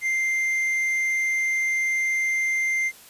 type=tone with tanh clipping; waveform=sine; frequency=2093 Hz; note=C7; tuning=in tune; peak=-22 dBFS; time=0.01-2.92 s; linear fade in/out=50 ms; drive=5 dB; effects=white hiss -48 dBFS RMS until 3.09 s + resampled to 32000 Hz